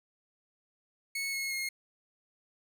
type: tone with pitch steps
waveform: sawtooth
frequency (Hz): 2201 / 2174 / 2148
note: C#7 / C#7 / C7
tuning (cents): -13 / -34 / +45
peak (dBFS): -29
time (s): 1.15-1.69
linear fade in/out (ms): 5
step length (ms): 180
effects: none